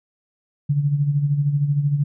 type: tone with tremolo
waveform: sine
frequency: 144.1 Hz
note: D3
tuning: 33 cents flat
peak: -14 dBFS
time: 0.69-2.04 s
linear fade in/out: 10 ms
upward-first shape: sine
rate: 13 Hz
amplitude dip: 60%
effects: none